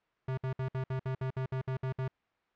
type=tone bursts; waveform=square; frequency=130.81 Hz; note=C3; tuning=in tune; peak=-32 dBFS; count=12; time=0.28-2.08 s; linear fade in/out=5 ms; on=95 ms; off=60 ms; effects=white hiss -74 dBFS RMS until 2.55 s + low-pass 2000 Hz 12 dB/octave